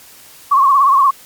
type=tone with vibrato; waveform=sine; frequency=1100 Hz; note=C#6; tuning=14 cents flat; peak=-7 dBFS; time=0.51-1.11 s; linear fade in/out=10 ms; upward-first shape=triangle; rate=17 Hz; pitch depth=100 cents each way; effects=white hiss -41 dBFS RMS until 1.25 s + MP3 96 kbps